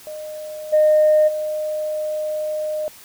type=tone with level steps; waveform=sine; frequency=613 Hz; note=D#5; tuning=26 cents flat; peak=-29 / -10 / -21 dBFS; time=0.07-2.88 s; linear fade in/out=0 ms; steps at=0.72 / 1.27 s; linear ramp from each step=20 ms; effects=tanh soft clip ceiling -7 dBFS + white hiss -44 dBFS RMS until 3.04 s